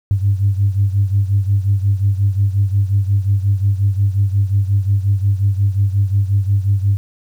sine beating tone pair, 98 / 103.6 Hz, G2 / G#2, 0 / -4 cents, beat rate 5.6 Hz, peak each -13 / -17 dBFS, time 0.11-6.97 s, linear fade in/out 0 ms, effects tanh soft clip ceiling -5 dBFS + 8-bit

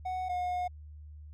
triangle tone pair in turn, 740 / 720.6 Hz, F#5 / F#5, 0 / -46 cents, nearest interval unison, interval 46 cents, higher first, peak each -30 / -28 dBFS, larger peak second, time 0.05-0.29 / 0.29-0.68 s, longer second, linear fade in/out 10 ms, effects added 75 Hz sine -45 dBFS peak until 1.33 s

